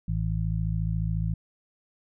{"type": "harmonic tone", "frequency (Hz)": 54.2, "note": "A1", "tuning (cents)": -25, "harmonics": [1, 2, 3], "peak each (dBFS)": [-29, -29, -29], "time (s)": [0.08, 1.34], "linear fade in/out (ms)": 5, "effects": []}